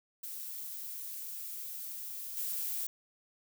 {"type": "noise with level steps", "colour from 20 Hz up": "violet", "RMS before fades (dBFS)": [-42, -36], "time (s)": [0.23, 2.87], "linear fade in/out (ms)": 5, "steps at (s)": 2.37, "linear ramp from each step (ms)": 2, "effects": []}